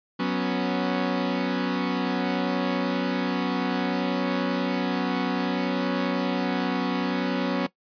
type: chord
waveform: sawtooth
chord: F# suspended fourth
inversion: none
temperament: equal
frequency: 185 / 246.9 / 277.2 Hz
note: F#3 / B3 / C#4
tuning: 0 / 0 / 0 cents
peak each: -24 dBFS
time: 0.19-7.67 s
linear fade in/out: 10 ms
effects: noise-tail reverb RT60 0.1 s tail -18 dB re dry + resampled to 11025 Hz

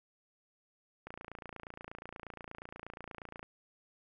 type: click train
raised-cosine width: 0.5 ms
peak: -29 dBFS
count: 68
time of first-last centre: 1.07-3.429 s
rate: 28.4 Hz
effects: none

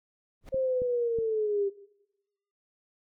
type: noise with exponential growth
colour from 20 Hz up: brown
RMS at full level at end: -34 dBFS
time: 0.41-0.49 s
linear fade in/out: 2 ms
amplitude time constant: 16 ms
type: linear sweep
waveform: sine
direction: down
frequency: 535 to 393.6 Hz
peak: -25 dBFS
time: 0.52-1.7 s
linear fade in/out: 20 ms
type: clicks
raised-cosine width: 3 ms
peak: -27 dBFS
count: 3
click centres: 0.544 / 0.819 / 1.187 s
effects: noise-tail reverb RT60 0.9 s tail -19 dB re dry

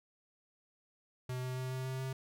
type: tone with pitch steps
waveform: square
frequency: 126.9 / 127.86 / 128.82 / 129.79 / 130.77 / 131.76 Hz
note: B2 / C3 / C3 / C3 / C3 / C3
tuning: +47 / -40 / -27 / -14 / -1 / +12 cents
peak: -37 dBFS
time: 1.29-2.13 s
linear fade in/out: 5 ms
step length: 140 ms
effects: none

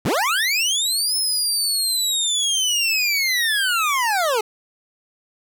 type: linear two-way sweep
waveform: 25% pulse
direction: up then down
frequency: 84 to 5230 to 410.4 Hz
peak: -14 dBFS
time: 0.05-4.41 s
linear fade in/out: 5 ms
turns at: 1.16 s
effects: none

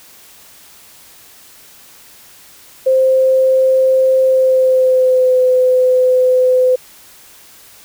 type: tone with pitch glide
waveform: sine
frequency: 523.3 to 508.4 Hz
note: C5 to C5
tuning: 0 to -50 cents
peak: -8 dBFS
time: 2.86-6.76 s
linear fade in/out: 10 ms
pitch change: -50 cents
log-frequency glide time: 4.23-5.41 s
effects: white hiss -42 dBFS RMS until 7.84 s

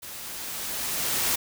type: noise with level ramp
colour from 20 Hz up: white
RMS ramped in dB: -40 to -24 dBFS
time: 0.02-1.36 s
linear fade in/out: 10 ms
effects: none

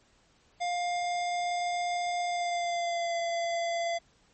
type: tone with pitch glide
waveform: square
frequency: 705 to 680.6 Hz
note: F5 to F5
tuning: +16 to -45 cents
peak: -29 dBFS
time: 0.6-3.99 s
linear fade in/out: 20 ms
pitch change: -61 cents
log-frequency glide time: 2.26-3.18 s
effects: pink hiss -65 dBFS RMS until 4.33 s + MP3 32 kbps

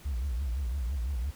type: tone with vibrato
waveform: sine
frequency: 64.1 Hz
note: C2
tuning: 35 cents flat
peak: -27 dBFS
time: 0.05-1.31 s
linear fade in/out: 10 ms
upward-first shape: triangle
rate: 5.9 Hz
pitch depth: 260 cents each way
effects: tanh soft clip ceiling -26 dBFS + pink hiss -53 dBFS RMS until 1.35 s

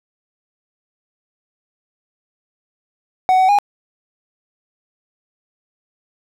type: tone with pitch steps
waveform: triangle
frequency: 746 / 752 / 817 Hz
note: F#5 / F#5 / G#5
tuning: +14 / +28 / -29 cents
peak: -8 dBFS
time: 3.29-3.587 s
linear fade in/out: 0 ms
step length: 99 ms
effects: none

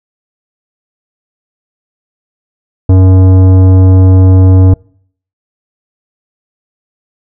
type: tone with tanh clipping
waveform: sine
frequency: 93.6 Hz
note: F#2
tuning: 20 cents sharp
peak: -3 dBFS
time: 2.89-4.74 s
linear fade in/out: 5 ms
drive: 14 dB
effects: noise-tail reverb RT60 0.6 s tail -26 dB re dry

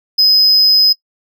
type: tone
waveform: triangle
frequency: 5050 Hz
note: D#8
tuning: 25 cents sharp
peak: -6 dBFS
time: 0.18-0.93 s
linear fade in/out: 10 ms
effects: noise-tail reverb RT60 0.1 s tail -19 dB re dry

